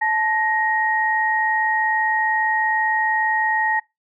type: tone pair together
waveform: sine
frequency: 871.2 / 1875 Hz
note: A5 / A#6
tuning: -17 / +10 cents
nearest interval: octave + minor second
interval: 1327 cents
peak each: -20 dBFS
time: 0.01-3.8 s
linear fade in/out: 10 ms
effects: noise-tail reverb RT60 0.2 s tail -24 dB re dry